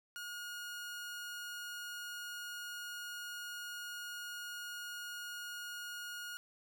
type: tone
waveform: sawtooth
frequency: 1435 Hz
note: F6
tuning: 47 cents sharp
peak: -39 dBFS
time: 0.16-6.37 s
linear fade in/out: 0 ms
effects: none